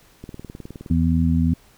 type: click train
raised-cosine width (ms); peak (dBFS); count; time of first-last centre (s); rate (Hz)
3; -22; 14; 0.24-0.914; 19.3
type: harmonic tone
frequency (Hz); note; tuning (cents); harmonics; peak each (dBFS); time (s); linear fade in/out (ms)
82.41; E2; 0; 1 / 2 / 3; -20 / -20 / -20; 0.9-1.54; 5
effects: pink hiss -54 dBFS RMS until 1.77 s